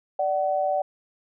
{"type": "tone pair together", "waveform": "sine", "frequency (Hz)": [588.6, 754], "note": ["D5", "F#5"], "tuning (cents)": [4, 32], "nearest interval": "major third", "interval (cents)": 428, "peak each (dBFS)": -24, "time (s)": [0.19, 0.82], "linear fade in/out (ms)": 5, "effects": []}